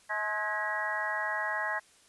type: harmonic tone with a mistuned harmonic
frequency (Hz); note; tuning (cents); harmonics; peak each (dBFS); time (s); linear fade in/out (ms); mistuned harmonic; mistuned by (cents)
212.9; G#3; +43; 3 / 4 / 5 / 6 / 7 / 8 / 9; -39 / -37 / -38 / -44 / -46 / -34 / -35; 0.09-1.8; 20; 8; -57
effects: white hiss -61 dBFS RMS until 2.08 s + resampled to 24000 Hz